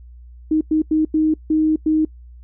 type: tone bursts at uneven times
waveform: sine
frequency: 312 Hz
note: D#4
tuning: 5 cents sharp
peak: -13 dBFS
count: 6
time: 0.51-0.61 / 0.71-0.82 / 0.91-1.05 / 1.14-1.34 / 1.5-1.76 / 1.86-2.05 s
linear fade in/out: 5 ms
effects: noise-tail reverb RT60 0.1 s tail -25 dB re dry + added 60 Hz sine -38 dBFS peak until 2.43 s